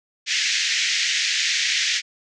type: band-pass noise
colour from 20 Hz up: pink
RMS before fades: -22 dBFS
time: 0.26-2.02 s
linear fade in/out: 50 ms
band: 1800 to 6700 Hz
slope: 48 dB/octave
effects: none